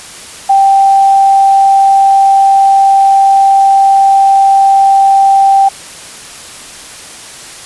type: tone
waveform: sine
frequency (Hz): 784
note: G5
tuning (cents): 0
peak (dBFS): -3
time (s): 0.49-5.69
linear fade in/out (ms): 10
effects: white hiss -29 dBFS RMS until 7.65 s + resampled to 24000 Hz